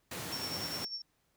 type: high-pass noise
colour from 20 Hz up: pink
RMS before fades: -41 dBFS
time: 0.11-0.85 s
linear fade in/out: 5 ms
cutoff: 100 Hz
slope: 24 dB/octave
type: tone with tremolo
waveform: sine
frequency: 5460 Hz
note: F8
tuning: 40 cents flat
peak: -35 dBFS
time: 0.32-1.02 s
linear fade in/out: 5 ms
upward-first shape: sine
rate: 10 Hz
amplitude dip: 65%
effects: pink hiss -75 dBFS RMS until 1.36 s